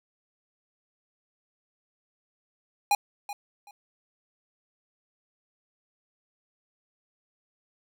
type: tone with echo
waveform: square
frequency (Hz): 818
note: G#5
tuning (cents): -26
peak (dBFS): -20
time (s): 2.91-2.95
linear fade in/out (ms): 2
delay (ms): 380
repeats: 2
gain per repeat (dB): -14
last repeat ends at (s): 3.71
effects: none